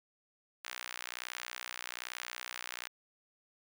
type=tone with high-pass filter; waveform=sawtooth; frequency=61.2 Hz; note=B1; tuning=15 cents flat; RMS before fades=-44 dBFS; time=0.64-2.88 s; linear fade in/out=10 ms; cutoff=1700 Hz; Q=1; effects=none